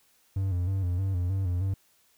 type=tone with vibrato; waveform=triangle; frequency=92.5 Hz; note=F#2; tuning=in tune; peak=-23 dBFS; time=0.36-1.74 s; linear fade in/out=5 ms; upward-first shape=square; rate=3.2 Hz; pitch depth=73 cents each way; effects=white hiss -65 dBFS RMS until 2.17 s